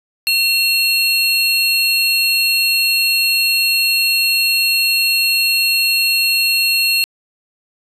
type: tone pair together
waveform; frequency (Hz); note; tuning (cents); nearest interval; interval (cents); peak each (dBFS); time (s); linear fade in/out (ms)
square; 2718 / 4295; F7 / C8; -48 / +44; minor sixth; 792; -16; 0.27-7.04; 0
effects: resampled to 32000 Hz + 7-bit